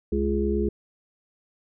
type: harmonic tone with a mistuned harmonic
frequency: 69.3 Hz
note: C#2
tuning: in tune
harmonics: 1 / 3 / 5 / 6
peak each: -27 / -27 / -27 / -27 dBFS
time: 0.12-0.69 s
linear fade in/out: 5 ms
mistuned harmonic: 1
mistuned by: -33 cents
effects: none